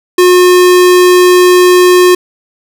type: tone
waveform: square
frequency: 360 Hz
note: F#4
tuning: 47 cents flat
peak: -3 dBFS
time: 0.18-2.15 s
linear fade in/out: 5 ms
effects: none